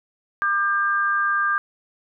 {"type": "tone pair together", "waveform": "sine", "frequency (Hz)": [1197.2, 1596], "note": ["D6", "G6"], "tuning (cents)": [33, 31], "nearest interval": "perfect fourth", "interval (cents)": 498, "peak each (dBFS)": -21, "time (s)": [0.42, 1.58], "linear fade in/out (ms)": 0, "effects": []}